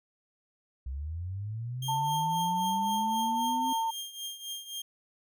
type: linear sweep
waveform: sine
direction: up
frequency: 62.4 to 261.6 Hz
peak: -33 dBFS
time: 0.86-3.73 s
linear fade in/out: 5 ms
type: tone with tremolo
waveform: sawtooth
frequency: 3208 Hz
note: G7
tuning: 39 cents sharp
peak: -31 dBFS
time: 1.82-4.82 s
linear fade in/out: 5 ms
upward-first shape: triangle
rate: 3.8 Hz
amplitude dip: 80%
type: tone with pitch glide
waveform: sine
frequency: 892 to 902.9 Hz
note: A5 to A5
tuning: +23 to +44 cents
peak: -27 dBFS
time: 1.88-3.91 s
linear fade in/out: 10 ms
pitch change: +21 cents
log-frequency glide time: 3.35-3.43 s
effects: none